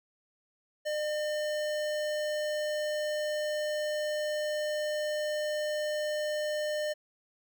square tone with notch filter, 604 Hz, D5, 48 cents sharp, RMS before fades -32 dBFS, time 0.85-6.94 s, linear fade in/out 20 ms, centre 12000 Hz, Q 1.1, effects none

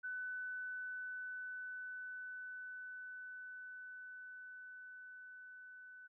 sine tone with level ramp, 1500 Hz, F#6, 23 cents sharp, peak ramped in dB -40 to -53 dBFS, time 0.03-6.08 s, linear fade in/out 20 ms, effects none

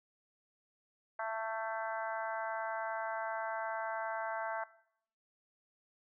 harmonic tone with a mistuned harmonic, 222.6 Hz, A3, 20 cents sharp, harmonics 3 / 4 / 5 / 6 / 7 / 8 / 9, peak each -40 / -40 / -44 / -45 / -43 / -54 / -51 dBFS, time 1.19-4.64 s, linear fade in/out 5 ms, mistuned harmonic 8, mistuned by -22 cents, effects noise-tail reverb RT60 0.7 s tail -19 dB re dry

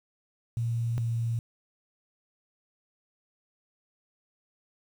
sine tone pair in turn, 116.54 / 115.87 Hz, A#2 / A#2, 0 / -10 cents, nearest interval unison, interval 10 cents, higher first, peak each -26 dBFS, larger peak neither, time 0.57-0.98 / 0.98-1.39 s, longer neither, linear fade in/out 0 ms, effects 9-bit

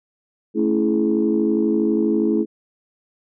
sine chord, A major seventh, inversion none, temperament equal with one note detuned, 220 / 277.2 / 329.6 / 421.8 Hz, A3 / C#4 / E4 / G#4, 0 / 0 / 0 / +27 cents, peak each -20 / -24 / -19 / -22 dBFS, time 0.54-2.46 s, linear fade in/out 50 ms, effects tanh soft clip ceiling -7 dBFS

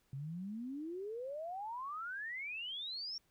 sine exponential sweep, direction up, 130.81 to 5588 Hz, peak -40 dBFS, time 0.13-3.18 s, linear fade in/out 2 ms, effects pink hiss -75 dBFS RMS until 3.3 s

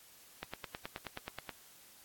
click train, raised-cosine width 0.3 ms, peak -24 dBFS, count 11, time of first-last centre 0.43-1.493 s, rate 9.41 Hz, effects white hiss -59 dBFS RMS until 2.04 s + AAC 64 kbps

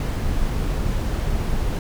brown noise, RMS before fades -22 dBFS, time 0-1.79 s, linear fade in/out 2 ms, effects none

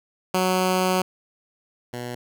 10% pulse tone pair in turn, 185 / 122.09 Hz, F#3 / B2, 0 / -19 cents, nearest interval perfect fifth, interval 719 cents, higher first, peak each -11 / -22 dBFS, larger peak first, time 0.34-1.02 / 1.93-2.15 s, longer first, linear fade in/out 5 ms, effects none

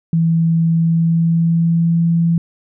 sine tone with pitch glide, 164.81 to 167.69 Hz, E3 to E3, 0 to +30 cents, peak -11 dBFS, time 0.13-2.38 s, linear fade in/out 2 ms, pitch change +30 cents, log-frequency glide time 0.7-2.02 s, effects none

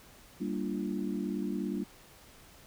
sine chord, G minor seventh, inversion none, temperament equal with one note detuned, 196 / 233.1 / 293.7 / 344.4 Hz, G3 / Bb3 / D4 / F4, 0 / 0 / 0 / -24 cents, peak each -35 / -37 / -37 / -39 dBFS, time 0.4-1.84 s, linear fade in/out 10 ms, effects pink hiss -56 dBFS RMS until 2.66 s

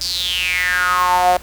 sawtooth tone with high-pass filter sweep, 180.5 Hz, F#3, 43 cents flat, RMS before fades -17 dBFS, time 0.01-1.37 s, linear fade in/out 0 ms, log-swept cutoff 5000 to 630 Hz, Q 7.9, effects added 60 Hz sine -38 dBFS peak until 1.42 s + pink hiss -41 dBFS RMS until 1.42 s

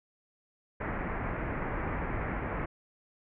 pink low-pass noise, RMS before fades -34 dBFS, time 0.8-2.66 s, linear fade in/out 10 ms, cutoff 2200 Hz, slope 48 dB/octave, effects none

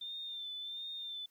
sine tone with vibrato, 3582 Hz, A7, 30 cents sharp, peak -40 dBFS, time 0.01-1.26 s, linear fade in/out 5 ms, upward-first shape sine, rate 1.4 Hz, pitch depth 42 cents each way, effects white hiss -74 dBFS RMS until 1.3 s

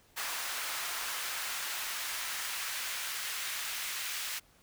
pink noise with high-pass filter sweep, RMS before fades -37 dBFS, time 0.16-4.4 s, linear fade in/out 20 ms, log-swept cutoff 1100 to 1900 Hz, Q 0.91, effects pink hiss -64 dBFS RMS until 4.62 s

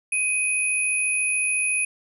sine tone pair together, 2507 / 9947 Hz, D#7 / D#9, +12 / -2 cents, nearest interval 2 octaves, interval 2386 cents, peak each -22 / -25 dBFS, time 0.12-1.85 s, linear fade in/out 5 ms, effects none

